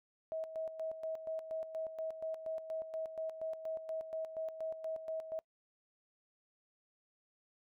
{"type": "tone with tremolo", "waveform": "sine", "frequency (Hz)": 641, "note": "E5", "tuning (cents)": -49, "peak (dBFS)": -36, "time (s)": [0.32, 5.39], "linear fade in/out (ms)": 0, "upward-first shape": "square", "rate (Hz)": 4.2, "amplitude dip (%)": 65, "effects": ["noise-tail reverb RT60 0.1 s tail -24 dB re dry"]}